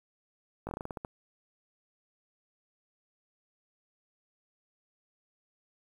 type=slowing click train; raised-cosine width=1 ms; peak=-23 dBFS; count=10; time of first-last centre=0.67-1.049 s; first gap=19 ms; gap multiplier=1.19; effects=9-bit